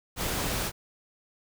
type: noise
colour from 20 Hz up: pink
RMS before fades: -30 dBFS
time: 0.16-0.72 s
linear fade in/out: 50 ms
effects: none